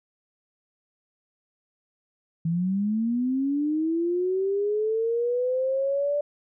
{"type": "linear sweep", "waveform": "sine", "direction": "up", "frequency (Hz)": [161, 587.3], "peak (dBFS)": -22, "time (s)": [2.45, 6.21], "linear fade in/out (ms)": 5, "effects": []}